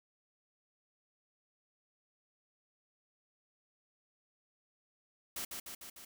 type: noise with echo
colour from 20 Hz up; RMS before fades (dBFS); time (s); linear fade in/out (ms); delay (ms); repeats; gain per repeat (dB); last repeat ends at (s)
white; -40; 5.36-5.45; 5; 150; 4; -3; 6.05
effects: none